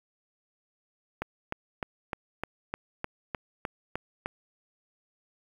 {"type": "click train", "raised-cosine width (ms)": 0.5, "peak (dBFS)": -16, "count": 11, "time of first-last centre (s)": [1.22, 4.26], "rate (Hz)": 3.29, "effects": ["8-bit"]}